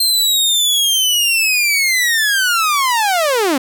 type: linear sweep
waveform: sawtooth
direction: down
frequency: 4187 to 250 Hz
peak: -9 dBFS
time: 0-3.58 s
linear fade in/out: 5 ms
effects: none